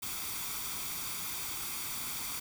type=noise with comb filter; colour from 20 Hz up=white; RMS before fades=-38 dBFS; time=0.02-2.4 s; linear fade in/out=10 ms; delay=0.86 ms; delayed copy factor=+0.6; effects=none